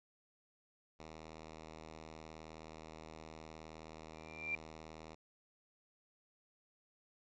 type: tone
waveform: 5% pulse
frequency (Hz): 79.2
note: D#2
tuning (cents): +31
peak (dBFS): -39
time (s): 0.99-5.15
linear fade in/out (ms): 10
type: tone with exponential growth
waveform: sine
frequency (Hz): 2368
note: D7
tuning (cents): +14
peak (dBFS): -33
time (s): 4.13-4.55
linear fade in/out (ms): 1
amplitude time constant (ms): 90
effects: resampled to 16000 Hz